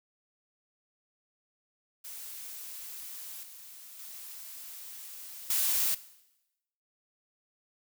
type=noise with level steps; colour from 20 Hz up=blue; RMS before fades=-43 / -49 / -45 / -28 dBFS; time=2.04-5.95 s; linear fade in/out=10 ms; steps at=3.43 / 3.99 / 5.5 s; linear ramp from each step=2 ms; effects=noise-tail reverb RT60 0.9 s tail -17 dB re dry